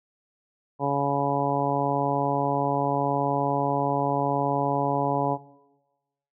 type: harmonic tone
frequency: 140.8 Hz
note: C#3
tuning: 27 cents sharp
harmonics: 1 / 2 / 3 / 4 / 5 / 6 / 7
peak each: -30 / -30 / -30 / -30 / -30 / -30 / -30 dBFS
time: 0.79-5.38 s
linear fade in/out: 50 ms
effects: noise-tail reverb RT60 1.0 s tail -17 dB re dry